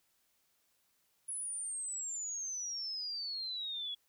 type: exponential sweep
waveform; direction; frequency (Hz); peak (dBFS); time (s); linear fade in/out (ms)
sine; down; 10420 to 3341; -37; 1.28-3.95; 10
effects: white hiss -75 dBFS RMS until 4.08 s